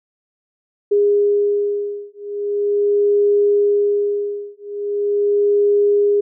sine beating tone pair, 409 / 409.41 Hz, G#4 / G#4, -26 / -25 cents, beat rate 0.41 Hz, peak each -17 dBFS, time 0.91-6.21 s, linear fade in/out 10 ms, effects none

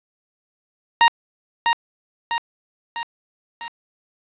sawtooth tone with echo, 932.3 Hz, A#5, in tune, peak -6 dBFS, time 1.01-1.08 s, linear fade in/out 0 ms, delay 650 ms, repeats 4, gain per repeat -5 dB, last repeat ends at 3.68 s, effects resampled to 8000 Hz + 7-bit

